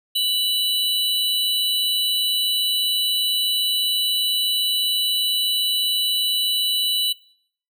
square tone pair together, 2969 / 3954 Hz, F#7 / B7, +5 / +1 cents, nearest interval perfect fourth, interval 496 cents, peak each -22 dBFS, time 0.15-7.13 s, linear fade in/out 10 ms, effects noise-tail reverb RT60 0.6 s tail -23 dB re dry

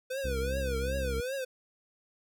square tone with vibrato, 502 Hz, B4, 28 cents sharp, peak -33 dBFS, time 0.1-1.45 s, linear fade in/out 10 ms, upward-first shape triangle, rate 2.6 Hz, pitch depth 180 cents each way
harmonic tone, 66.8 Hz, C2, 36 cents sharp, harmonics 1 / 2 / 3 / 4 / 5 / 6 / 7 / 8, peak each -32 / -42 / -43 / -45 / -52 / -52 / -50 / -56 dBFS, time 0.24-1.21 s, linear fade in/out 10 ms
effects none

